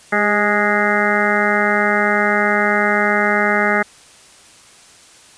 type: harmonic tone with a mistuned harmonic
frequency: 207.7 Hz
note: G#3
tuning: in tune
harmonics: 1 / 2 / 3 / 4 / 6 / 7 / 8 / 9 / 10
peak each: -22 / -22 / -22 / -22 / -22 / -22 / -22 / -22 / -22 dBFS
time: 0.12-3.83 s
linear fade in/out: 10 ms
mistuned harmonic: 2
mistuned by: -28 cents
effects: white hiss -45 dBFS RMS until 5.37 s + resampled to 22050 Hz